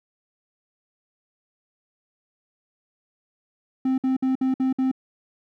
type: tone bursts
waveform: triangle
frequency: 261.6 Hz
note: C4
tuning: in tune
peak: -17 dBFS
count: 6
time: 3.85-4.915 s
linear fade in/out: 5 ms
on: 130 ms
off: 57 ms
effects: none